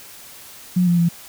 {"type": "tone with pitch steps", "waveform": "sine", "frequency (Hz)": [180.1, 173.5, 170], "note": ["F#3", "F3", "F3"], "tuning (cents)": [-46, -11, -46], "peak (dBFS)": -13, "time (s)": [0.76, 1.09], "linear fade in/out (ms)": 10, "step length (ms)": 110, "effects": ["white hiss -41 dBFS RMS until 1.28 s"]}